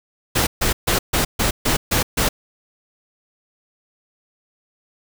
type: noise bursts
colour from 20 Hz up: pink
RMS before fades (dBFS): -18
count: 8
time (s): 0.35-2.29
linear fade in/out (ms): 10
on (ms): 120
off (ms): 140
effects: none